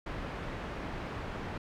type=low-pass noise; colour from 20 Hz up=pink; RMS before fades=-39 dBFS; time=0.06-1.58 s; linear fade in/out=5 ms; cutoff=2100 Hz; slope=12 dB/octave; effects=none

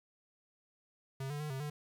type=tone with pitch steps; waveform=square; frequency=134.6 / 146.4 / 151 / 133.5 / 148.2 Hz; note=C3 / D3 / D3 / C3 / D3; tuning=+49 / -5 / +48 / +35 / +16 cents; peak=-38 dBFS; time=1.2-1.7 s; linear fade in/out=5 ms; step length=100 ms; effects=11-bit

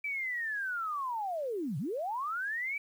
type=linear two-way sweep; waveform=sine; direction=down then up; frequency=2331 to 122.5 to 2331 Hz; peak=-32 dBFS; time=0.04-2.78 s; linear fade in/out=5 ms; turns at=1.78 s; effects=10-bit

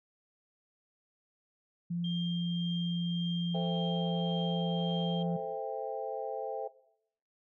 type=tone with pitch glide; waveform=sine; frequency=172.7 to 171.61 Hz; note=F3 to F3; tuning=-19 to -30 cents; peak=-31 dBFS; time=1.9-5.37 s; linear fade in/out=10 ms; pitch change=-11 cents; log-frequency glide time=2.12-4.6 s
type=tone with tremolo; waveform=sine; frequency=3193 Hz; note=G7; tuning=31 cents sharp; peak=-37 dBFS; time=2.04-5.23 s; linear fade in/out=5 ms; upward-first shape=triangle; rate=1.8 Hz; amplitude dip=30%
type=chord; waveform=sine; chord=A minor seventh; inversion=none; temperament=equal with one note detuned; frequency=440 / 523.3 / 659.3 / 793.1 Hz; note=A4 / C5 / E5 / G5; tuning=0 / 0 / 0 / +20 cents; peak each=-39 dBFS; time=3.54-6.68 s; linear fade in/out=10 ms
effects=noise-tail reverb RT60 0.7 s tail -18 dB re dry + tanh soft clip ceiling -19 dBFS

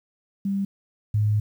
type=tone pair in turn; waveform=sine; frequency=197.2 / 105.68 Hz; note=G3 / G#2; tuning=+11 / +31 cents; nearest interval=major seventh; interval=1080 cents; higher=first; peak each=-22 / -18 dBFS; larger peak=second; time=0.45-0.65 / 1.14-1.4 s; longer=second; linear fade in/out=5 ms; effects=9-bit

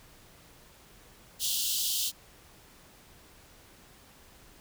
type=high-pass noise; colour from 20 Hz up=pink; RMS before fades=-30 dBFS; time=1.39-2.12 s; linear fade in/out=50 ms; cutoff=2900 Hz; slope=96 dB/octave; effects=pink hiss -56 dBFS RMS until 4.6 s

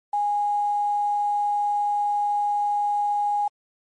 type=tone with quantisation; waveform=sine; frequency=824 Hz; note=G#5; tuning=14 cents flat; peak=-20 dBFS; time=0.13-3.48 s; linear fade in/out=5 ms; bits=8; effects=MP3 48 kbps

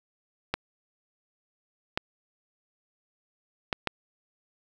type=clicks; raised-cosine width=0.3 ms; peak=-10 dBFS; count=4; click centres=0.54 / 1.975 / 3.728 / 3.873 s; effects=7-bit

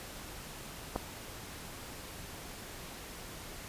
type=clicks; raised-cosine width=1 ms; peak=-28 / -18 dBFS; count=2; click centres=0.957 / 0.961 s; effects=pink hiss -46 dBFS RMS until 3.68 s + resampled to 32000 Hz

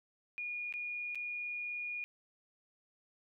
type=tone with dropouts; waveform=sine; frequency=2439 Hz; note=D#7; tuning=35 cents flat; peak=-37 dBFS; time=0.38-2.04 s; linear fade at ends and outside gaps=0 ms; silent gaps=0.725-0.739 / 1.148-1.155 s; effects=none

